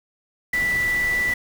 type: tone in noise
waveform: sine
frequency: 1971 Hz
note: B6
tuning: 4 cents flat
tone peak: -19 dBFS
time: 0.53-1.34 s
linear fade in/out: 5 ms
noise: pink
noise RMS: -33 dBFS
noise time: 0.53-1.34 s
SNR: +11 dB
effects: none